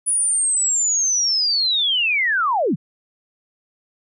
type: linear sweep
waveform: sine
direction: down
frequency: 9910 to 115.1 Hz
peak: -16 dBFS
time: 0.06-2.76 s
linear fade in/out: 20 ms
effects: none